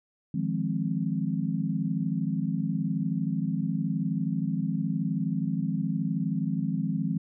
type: chord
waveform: sine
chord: F minor seventh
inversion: third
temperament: equal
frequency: 155.56 / 174.61 / 207.7 / 261.6 Hz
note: Eb3 / F3 / Ab3 / C4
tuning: 0 / 0 / 0 / 0 cents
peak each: -31 / -30 / -31 / -33 dBFS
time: 0.34-7.18 s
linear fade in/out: 5 ms
effects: none